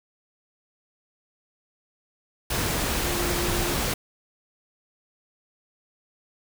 sine tone in noise, 349.2 Hz, F4, in tune, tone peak -31 dBFS, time 3.05-3.75 s, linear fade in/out 5 ms, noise pink, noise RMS -26 dBFS, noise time 2.5-3.94 s, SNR -8 dB, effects none

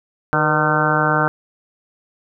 harmonic tone with a mistuned harmonic, 152.5 Hz, D#3, 34 cents flat, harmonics 1 / 2 / 3 / 4 / 5 / 6 / 7 / 8 / 9 / 10, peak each -22 / -25 / -25 / -24 / -24 / -24 / -27 / -24 / -21 / -21 dBFS, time 0.33-1.28 s, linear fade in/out 0 ms, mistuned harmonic 3, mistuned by +65 cents, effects none

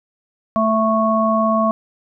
harmonic tone, 220.7 Hz, A3, 5 cents sharp, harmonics 1 / 3 / 5, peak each -18 / -18 / -18 dBFS, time 0.56-1.71 s, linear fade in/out 0 ms, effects none

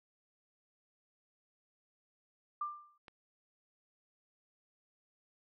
sine tone with exponential decay, 1189 Hz, D6, 21 cents sharp, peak -32 dBFS, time 2.61-2.98 s, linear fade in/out 5 ms, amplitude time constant 80 ms
click, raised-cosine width 0.3 ms, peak -35 dBFS, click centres 3.082 s
effects none

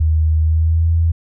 sine tone with pitch glide, 78.8 to 82.67 Hz, D#2 to E2, +23 to +6 cents, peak -11 dBFS, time 0-1.12 s, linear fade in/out 10 ms, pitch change +83 cents, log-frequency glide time 0.41-0.9 s, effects none

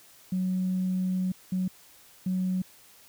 sine tone bursts at uneven times, 185.2 Hz, F#3, 2 cents sharp, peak -24 dBFS, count 3, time 0.32-1.32 / 1.52-1.68 / 2.26-2.62 s, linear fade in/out 5 ms, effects tanh soft clip ceiling -20 dBFS + white hiss -55 dBFS RMS until 3.08 s

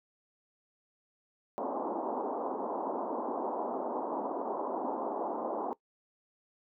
white band-pass noise, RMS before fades -35 dBFS, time 1.58-5.73 s, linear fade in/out 0 ms, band 230 to 990 Hz, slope 48 dB/octave, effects noise-tail reverb RT60 0.1 s tail -20 dB re dry

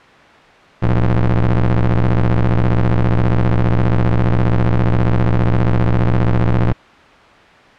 35% pulse ring-modulated tone, 61.74 Hz, B1, in tune, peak -6 dBFS, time 0.82-6.73 s, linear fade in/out 10 ms, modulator 54.3 Hz, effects white hiss -42 dBFS RMS until 7.78 s + low-pass 2000 Hz 12 dB/octave

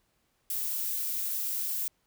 violet noise, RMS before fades -32 dBFS, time 0.5-1.88 s, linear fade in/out 2 ms, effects pink hiss -73 dBFS RMS until 2.06 s

